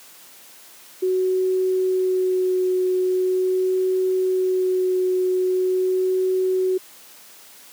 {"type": "tone with vibrato", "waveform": "sine", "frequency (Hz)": 370.8, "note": "F#4", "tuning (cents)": 4, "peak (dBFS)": -17, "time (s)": [1.02, 6.78], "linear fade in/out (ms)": 10, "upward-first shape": "sine", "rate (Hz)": 0.42, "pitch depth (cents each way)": 11, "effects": ["white hiss -46 dBFS RMS until 7.72 s", "high-pass 200 Hz 12 dB/octave"]}